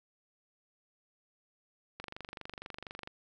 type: click train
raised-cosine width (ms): 0.3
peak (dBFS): -26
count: 27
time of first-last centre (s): 2-3.074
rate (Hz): 24.2
effects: none